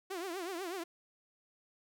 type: tone with vibrato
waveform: sawtooth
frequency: 361 Hz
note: F#4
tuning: 43 cents flat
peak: -34 dBFS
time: 0.1-0.84 s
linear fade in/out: 10 ms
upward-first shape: triangle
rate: 8.1 Hz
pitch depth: 190 cents each way
effects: none